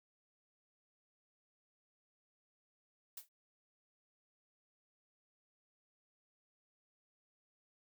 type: noise with exponential decay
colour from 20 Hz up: blue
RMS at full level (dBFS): -42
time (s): 3.17-3.29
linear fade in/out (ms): 5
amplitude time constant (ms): 24
effects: none